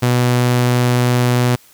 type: tone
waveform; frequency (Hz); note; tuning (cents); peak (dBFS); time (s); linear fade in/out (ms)
sawtooth; 123.2; B2; -4; -8; 0.02-1.56; 10
effects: white hiss -48 dBFS RMS until 1.73 s